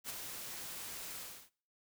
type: noise with ADSR envelope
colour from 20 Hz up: white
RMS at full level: -40 dBFS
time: 0.04-1.5 s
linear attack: 53 ms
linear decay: 16 ms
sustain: -5 dB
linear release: 320 ms
effects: noise-tail reverb RT60 0.5 s tail -23 dB re dry